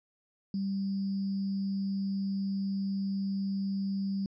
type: tone with sample-and-hold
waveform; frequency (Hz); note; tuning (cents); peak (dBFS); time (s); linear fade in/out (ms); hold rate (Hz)
sine; 196; G3; 0; -29; 0.54-4.26; 2; 4900
effects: resampled to 16000 Hz